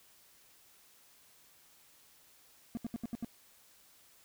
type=tone bursts; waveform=triangle; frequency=233.1 Hz; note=A#3; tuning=in tune; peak=-32 dBFS; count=6; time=2.75-3.246 s; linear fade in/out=0 ms; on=21 ms; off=74 ms; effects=white hiss -63 dBFS RMS until 4.24 s